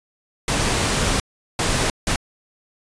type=noise bursts at uneven times; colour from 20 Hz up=pink; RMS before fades=-20 dBFS; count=3; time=0.48-1.2 / 1.59-1.9 / 2.07-2.16 s; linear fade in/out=2 ms; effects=resampled to 22050 Hz